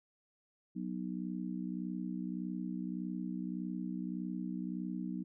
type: harmonic tone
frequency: 61.7 Hz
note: B1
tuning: 1 cent flat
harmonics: 3 / 4 / 5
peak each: -39 / -41 / -43 dBFS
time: 0.75-5.24 s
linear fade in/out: 20 ms
effects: none